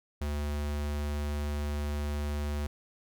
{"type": "tone", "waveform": "square", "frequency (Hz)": 73.4, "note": "D2", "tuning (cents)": 0, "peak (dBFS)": -31, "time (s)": [0.21, 2.67], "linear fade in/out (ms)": 5, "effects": []}